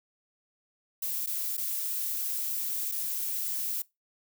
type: noise with dropouts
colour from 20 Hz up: violet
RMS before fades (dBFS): -32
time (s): 1.02-3.82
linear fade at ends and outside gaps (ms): 5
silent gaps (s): 1.262-1.271 / 1.569-1.577 / 2.916-2.92
effects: noise-tail reverb RT60 0.2 s tail -21 dB re dry